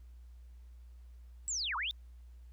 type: linear two-way sweep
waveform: sine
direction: down then up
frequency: 7902 to 897 to 3716 Hz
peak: -33 dBFS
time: 1.48-1.91 s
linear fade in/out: 0 ms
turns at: 1.76 s
effects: added 60 Hz sine -50 dBFS peak until 2.52 s + pink hiss -75 dBFS RMS until 2.52 s